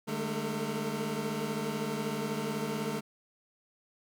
25% pulse tone cluster, 149.9 / 205.1 / 221.1 / 454.6 Hz, D3 / G#3 / A3 / A#4, +36 / -21 / +9 / -43 cents, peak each -35 / -34 / -32 / -36 dBFS, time 0.07-3.01 s, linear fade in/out 20 ms, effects none

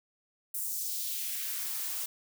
blue noise with high-pass filter sweep, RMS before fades -35 dBFS, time 0.54-2.06 s, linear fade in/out 5 ms, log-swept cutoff 9500 to 490 Hz, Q 1.3, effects none

